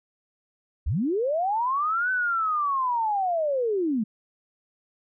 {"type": "linear two-way sweep", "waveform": "sine", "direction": "up then down", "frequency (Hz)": [48.23, 1527, 201.5], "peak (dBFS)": -22, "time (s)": [0.86, 4.04], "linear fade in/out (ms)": 10, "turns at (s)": 2.11, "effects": []}